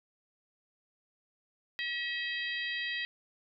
harmonic tone with a mistuned harmonic, 641 Hz, E5, 49 cents flat, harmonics 3 / 4 / 5 / 6 / 7, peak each -35 / -40 / -41 / -42 / -47 dBFS, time 1.79-3.05 s, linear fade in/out 0 ms, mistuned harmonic 7, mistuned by +86 cents, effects none

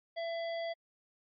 harmonic tone, 669 Hz, E5, 25 cents sharp, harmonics 1 / 3 / 5 / 7, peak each -35 / -45 / -49 / -52 dBFS, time 0.16-0.74 s, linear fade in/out 20 ms, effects AAC 64 kbps

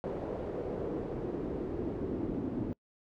brown noise with band-pass filter sweep, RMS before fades -36 dBFS, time 0.04-2.73 s, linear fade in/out 0 ms, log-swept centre 490 to 290 Hz, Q 2.3, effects noise-tail reverb RT60 0.1 s tail -25 dB re dry

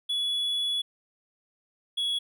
triangle tone pair in turn, 3398 / 3361 Hz, G#7 / G#7, +39 / +20 cents, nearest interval unison, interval 19 cents, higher first, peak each -24 dBFS, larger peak neither, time 0.09-0.82 / 1.97-2.19 s, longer first, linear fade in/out 10 ms, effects none

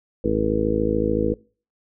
harmonic tone, 53.7 Hz, A1, 41 cents flat, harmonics 1 / 2 / 3 / 4 / 5 / 6 / 7 / 8 / 9, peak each -29 / -30 / -33 / -26 / -30 / -25 / -33 / -26 / -24 dBFS, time 0.24-1.34 s, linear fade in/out 5 ms, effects noise-tail reverb RT60 0.4 s tail -24 dB re dry

